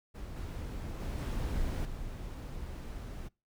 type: noise with level steps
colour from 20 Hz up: brown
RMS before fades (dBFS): -42 / -39 / -36 / -34 / -41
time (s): 0.14-3.29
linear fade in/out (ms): 20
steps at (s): 0.36 / 1 / 1.18 / 1.85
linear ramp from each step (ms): 2
effects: noise-tail reverb RT60 0.3 s tail -26 dB re dry